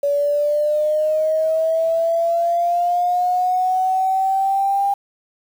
sine linear sweep, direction up, 568 to 801 Hz, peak -15 dBFS, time 0.03-4.94 s, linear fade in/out 5 ms, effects 7-bit

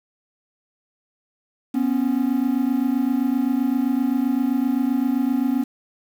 triangle tone pair together, 246.9 / 274.6 Hz, B3 / C#4, 0 / -16 cents, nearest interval major second, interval 184 cents, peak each -19 / -19 dBFS, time 1.74-5.64 s, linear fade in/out 10 ms, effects 7-bit

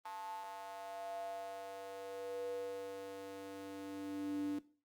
square tone with high-pass filter sweep, 97.6 Hz, G2, 7 cents flat, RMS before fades -44 dBFS, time 0.05-4.59 s, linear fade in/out 5 ms, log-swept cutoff 920 to 280 Hz, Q 8.2, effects noise-tail reverb RT60 0.4 s tail -18 dB re dry + Opus 32 kbps

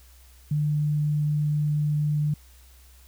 sine tone, 149.3 Hz, D3, 29 cents sharp, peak -21 dBFS, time 0.51-2.34 s, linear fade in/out 5 ms, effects added 63 Hz sine -50 dBFS peak until 3.07 s + white hiss -57 dBFS RMS until 3.07 s

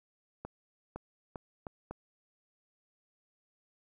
accelerating click train, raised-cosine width 1 ms, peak -26 dBFS, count 5, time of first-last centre 0.45-1.91 s, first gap 510 ms, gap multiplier 0.78, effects 11-bit

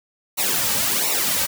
white noise with flanger, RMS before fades -21 dBFS, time 0.37-1.47 s, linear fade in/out 20 ms, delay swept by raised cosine 0.6 to 2.9 ms, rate 1.4 Hz, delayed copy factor -0.8, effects none

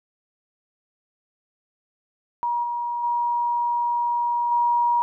sine tone with level steps, 954 Hz, A#5, 40 cents sharp, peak -21 / -24 / -20 / -17 dBFS, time 2.43-5.02 s, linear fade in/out 0 ms, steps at 2.63 / 3.03 / 4.51 s, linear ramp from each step 10 ms, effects none

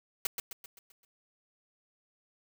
white noise with echo, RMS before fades -30 dBFS, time 0.25-0.27 s, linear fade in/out 2 ms, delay 130 ms, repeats 6, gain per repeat -6 dB, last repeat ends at 1.05 s, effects none

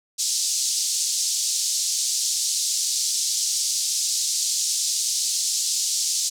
white band-pass noise, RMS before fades -24 dBFS, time 0.18-6.3 s, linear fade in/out 20 ms, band 4500 to 7800 Hz, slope 24 dB/octave, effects none

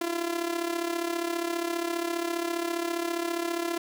sawtooth tone with amplitude modulation, 340.5 Hz, F4, 44 cents flat, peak -21 dBFS, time 0.01-3.78 s, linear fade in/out 5 ms, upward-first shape sine, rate 34.9 Hz, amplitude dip 70%, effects none

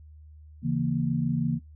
sine chord, A# diminished, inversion first, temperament equal, 138.59 / 164.81 / 233.1 Hz, C#3 / E3 / A#3, 0 / 0 / 0 cents, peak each -28 dBFS, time 0.62-1.6 s, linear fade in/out 50 ms, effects noise-tail reverb RT60 0.2 s tail -25 dB re dry + added 76 Hz sine -46 dBFS peak until 1.75 s

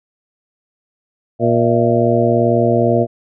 harmonic tone with a mistuned harmonic, 118.5 Hz, A#2, 29 cents sharp, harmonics 1 / 2 / 3 / 4 / 5 / 6, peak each -18 / -18 / -18 / -18 / -18 / -18 dBFS, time 1.39-3.07 s, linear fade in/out 50 ms, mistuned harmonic 6, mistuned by -90 cents, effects none

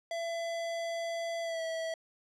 square tone with pitch glide, 671 to 651.9 Hz, E5 to E5, +31 to -19 cents, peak -34 dBFS, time 0.11-1.94 s, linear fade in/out 2 ms, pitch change -50 cents, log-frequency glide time 1.42-1.62 s, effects low-pass 7000 Hz 12 dB/octave

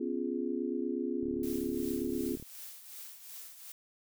sine chord, C# dominant seventh, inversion third, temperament just, 249.5 / 277.2 / 346.5 / 415.8 Hz, B3 / C#4 / E#4 / G#4, +18 / 0 / -14 / +2 cents, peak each -36 / -37 / -36 / -39 dBFS, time 0-2.36 s, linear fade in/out 10 ms
click train, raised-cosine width 3 ms, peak -34 dBFS, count 45, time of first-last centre 1.23-2.426 s, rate 36.8 Hz
blue noise with tremolo, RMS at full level -45 dBFS, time 1.43-3.72 s, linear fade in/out 2 ms, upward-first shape triangle, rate 2.7 Hz, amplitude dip 65%
effects none

